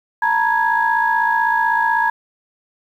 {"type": "tone cluster", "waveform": "sine", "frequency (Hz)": [901, 957, 1660], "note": ["A5", "A#5", "G#6"], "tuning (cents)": [41, 45, -1], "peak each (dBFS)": -18, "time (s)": [0.22, 2.1], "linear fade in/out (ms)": 5, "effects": ["tanh soft clip ceiling -4 dBFS", "8-bit"]}